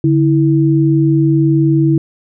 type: tone pair together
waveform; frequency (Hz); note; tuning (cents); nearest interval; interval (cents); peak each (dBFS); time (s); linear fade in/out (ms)
sine; 144.24 / 325.6; D3 / E4; -31 / -21; octave + major second; 1410; -11; 0.04-1.98; 2
effects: none